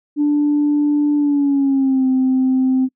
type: tone with pitch glide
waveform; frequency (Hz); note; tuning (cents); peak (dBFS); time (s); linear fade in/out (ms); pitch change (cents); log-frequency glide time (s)
sine; 293.7 to 260.1; D4 to C4; 0 to -10; -11; 0.16-2.89; 50; -210; 1.16-2.07
effects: noise-tail reverb RT60 0.1 s tail -26 dB re dry + tanh soft clip ceiling -9 dBFS